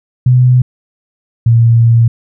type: tone pair in turn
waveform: sine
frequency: 125.7 / 116.05 Hz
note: B2 / A#2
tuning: +31 / -7 cents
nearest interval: minor second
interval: 138 cents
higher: first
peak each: -4 dBFS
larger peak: neither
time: 0.26-0.62 / 1.46-2.08 s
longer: second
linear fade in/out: 5 ms
effects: none